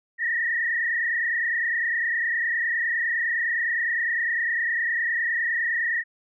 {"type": "tone with frequency modulation", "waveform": "sine", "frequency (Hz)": 1864.7, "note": "A#6", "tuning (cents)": 0, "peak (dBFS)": -22, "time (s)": [0.18, 6.04], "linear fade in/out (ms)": 50, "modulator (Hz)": 29.8, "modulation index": 2.5, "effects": []}